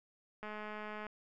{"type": "click train", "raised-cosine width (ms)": 0.5, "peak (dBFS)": -30, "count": 136, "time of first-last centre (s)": [0.43, 1.067], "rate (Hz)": 212, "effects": []}